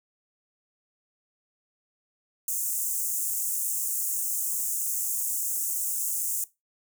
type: high-pass noise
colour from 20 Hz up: pink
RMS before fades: -29 dBFS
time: 2.48-6.44 s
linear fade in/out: 2 ms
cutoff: 6800 Hz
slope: 48 dB/octave
effects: noise-tail reverb RT60 0.2 s tail -18 dB re dry